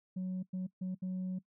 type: tone bursts at uneven times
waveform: sine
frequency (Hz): 185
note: F#3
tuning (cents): 0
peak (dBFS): -32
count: 4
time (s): 0.16-0.43 / 0.53-0.67 / 0.81-0.95 / 1.02-1.39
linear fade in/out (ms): 10
effects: noise-tail reverb RT60 0.1 s tail -21 dB re dry + tanh soft clip ceiling -33 dBFS